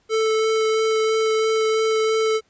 square tone with vibrato, 440 Hz, A4, in tune, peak -18 dBFS, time 0.09-2.41 s, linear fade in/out 50 ms, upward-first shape sine, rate 3 Hz, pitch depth 8 cents each way, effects pink hiss -63 dBFS RMS until 2.49 s + resampled to 16000 Hz

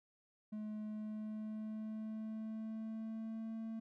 triangle tone with pitch glide, 213.5 to 223.6 Hz, G#3 to A3, +48 to +28 cents, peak -39 dBFS, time 0.52-3.8 s, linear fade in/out 10 ms, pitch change +80 cents, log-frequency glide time 0.84-3.56 s, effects none

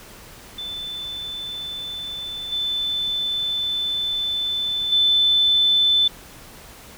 sine tone with level steps, 3520 Hz, A7, in tune, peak -28 / -21 / -14 dBFS, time 0.58-6.08 s, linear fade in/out 5 ms, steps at 2.52 / 4.92 s, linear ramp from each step 5 ms, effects pink hiss -43 dBFS RMS until 6.97 s

